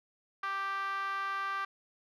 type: tone with band-pass filter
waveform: 5% pulse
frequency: 392 Hz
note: G4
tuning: in tune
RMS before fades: -35 dBFS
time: 0.43-1.65 s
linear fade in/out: 5 ms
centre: 1300 Hz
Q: 7.9
effects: none